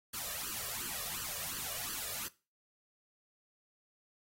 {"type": "noise with flanger", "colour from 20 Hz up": "white", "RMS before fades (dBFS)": -40, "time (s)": [0.13, 2.28], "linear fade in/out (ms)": 10, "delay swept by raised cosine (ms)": [0.65, 1.75], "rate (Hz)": 2.8, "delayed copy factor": 0.9, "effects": ["noise-tail reverb RT60 0.3 s tail -18 dB re dry", "AAC 48 kbps"]}